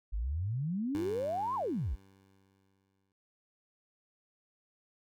sine exponential two-way sweep, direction up then down, 47.1 to 1108.7 to 47.1 Hz, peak -31 dBFS, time 0.12-1.96 s, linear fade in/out 20 ms, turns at 1.55 s
15% pulse tone with exponential decay, 96.9 Hz, G2, 20 cents flat, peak -32 dBFS, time 0.95-3.12 s, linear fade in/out 0 ms, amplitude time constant 470 ms
effects none

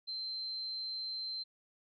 sine tone, 4113 Hz, C8, 30 cents flat, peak -37 dBFS, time 0.07-1.44 s, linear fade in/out 20 ms, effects none

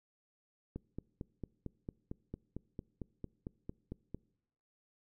click train, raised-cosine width 3 ms, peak -28 dBFS, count 16, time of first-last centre 0.76-4.146 s, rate 4.43 Hz, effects noise-tail reverb RT60 0.8 s tail -24 dB re dry

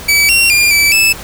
sawtooth tone with pitch steps, 2292 / 2743 / 2403 / 2312 / 2621 Hz, D7 / F7 / D7 / D7 / E7, -43 / -32 / +39 / -28 / -11 cents, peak -4 dBFS, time 0.08-1.13 s, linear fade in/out 10 ms, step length 210 ms, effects added 60 Hz sine -32 dBFS peak until 1.23 s + pink hiss -29 dBFS RMS until 1.23 s

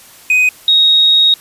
triangle / sine tone pair in turn, 2502 / 3761 Hz, D#7 / A#7, +9 / +15 cents, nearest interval perfect fifth, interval 706 cents, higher second, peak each -6 dBFS, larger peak neither, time 0.3-0.49 / 0.68-1.34 s, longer second, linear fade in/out 2 ms, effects white hiss -40 dBFS RMS until 1.4 s + resampled to 32000 Hz

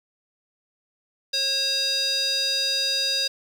square tone with band-pass filter, 540 Hz, C#5, 45 cents flat, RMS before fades -24 dBFS, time 1.33-3.28 s, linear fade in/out 10 ms, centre 4500 Hz, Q 7.6, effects 8-bit

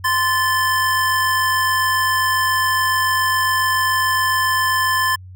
square tone pair together, 1039 / 1747.4 Hz, C6 / A6, -12 / -12 cents, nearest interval major sixth, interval 900 cents, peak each -19 dBFS, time 0.04-5.16 s, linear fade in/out 10 ms, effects added 92 Hz sine -35 dBFS peak until 5.35 s

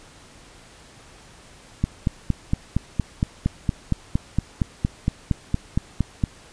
click train, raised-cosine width 5 ms, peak -7 dBFS, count 20, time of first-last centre 1.84-6.238 s, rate 4.32 Hz, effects pink hiss -48 dBFS RMS until 6.52 s + resampled to 22050 Hz

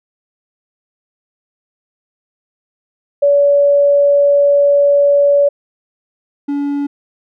sine / triangle tone pair in turn, 570 / 285 Hz, C#5 / C#4, +48 / +48 cents, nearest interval octave, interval 1200 cents, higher first, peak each -7 / -13 dBFS, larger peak first, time 3.22-5.49 / 6.48-6.87 s, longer first, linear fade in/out 10 ms, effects none

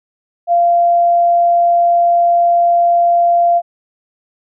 sine tone, 691 Hz, F5, 19 cents flat, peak -8 dBFS, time 0.47-3.62 s, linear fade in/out 50 ms, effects none

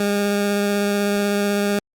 20% pulse tone with vibrato, 203.2 Hz, G#3, 38 cents flat, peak -13 dBFS, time 0-1.79 s, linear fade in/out 2 ms, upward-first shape triangle, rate 16 Hz, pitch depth 12 cents each way, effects Opus 48 kbps

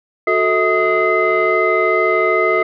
sine tone cluster, 369 / 442.3 / 642 / 1253 / 2062 Hz, F#4 / A4 / E5 / D#6 / C7, -5 / +9 / -46 / +12 / -26 cents, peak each -18 dBFS, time 0.27-2.63 s, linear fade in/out 5 ms, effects tanh soft clip ceiling -4 dBFS

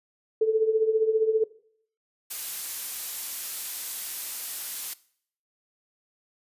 sine tone with tremolo, 440 Hz, A4, in tune, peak -16 dBFS, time 0.41-1.44 s, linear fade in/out 5 ms, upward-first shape triangle, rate 15 Hz, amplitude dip 80%
blue noise, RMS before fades -32 dBFS, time 2.3-4.94 s, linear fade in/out 10 ms
effects noise-tail reverb RT60 0.6 s tail -20 dB re dry + resampled to 32000 Hz

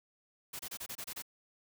white noise bursts, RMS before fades -42 dBFS, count 8, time 0.53-1.223 s, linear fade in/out 10 ms, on 63 ms, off 27 ms, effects none

